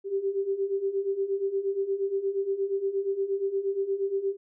sine beating tone pair, 386.9 / 395.4 Hz, G4 / G4, -23 / +15 cents, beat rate 8.5 Hz, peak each -31 / -27 dBFS, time 0.04-4.37 s, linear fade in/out 50 ms, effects none

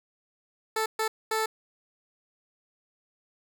15% pulse tone bursts at uneven times, 439.6 Hz, A4, 2 cents flat, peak -19 dBFS, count 3, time 0.76-0.86 / 0.99-1.08 / 1.31-1.46 s, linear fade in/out 5 ms, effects none

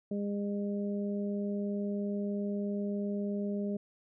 harmonic tone, 203.1 Hz, G#3, 38 cents flat, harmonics 1 / 2 / 3, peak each -32 / -38 / -42 dBFS, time 0.11-3.77 s, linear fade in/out 5 ms, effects none

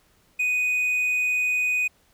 triangle tone, 2489 Hz, D#7, in tune, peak -19 dBFS, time 0.39-1.88 s, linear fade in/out 10 ms, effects pink hiss -62 dBFS RMS until 2.13 s

